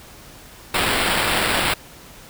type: noise with sample-and-hold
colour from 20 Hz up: violet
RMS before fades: -20 dBFS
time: 0.74-1.74 s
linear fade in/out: 5 ms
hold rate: 6300 Hz
effects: pink hiss -43 dBFS RMS until 2.29 s